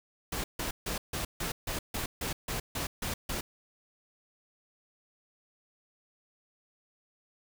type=noise bursts; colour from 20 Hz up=pink; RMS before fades=-34 dBFS; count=12; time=0.32-3.41 s; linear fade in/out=5 ms; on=120 ms; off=150 ms; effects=none